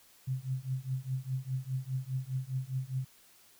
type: tone with tremolo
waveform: sine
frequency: 130.81 Hz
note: C3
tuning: in tune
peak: -28 dBFS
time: 0.27-3.05 s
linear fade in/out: 10 ms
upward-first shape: triangle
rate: 4.9 Hz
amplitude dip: 100%
effects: white hiss -61 dBFS RMS until 3.59 s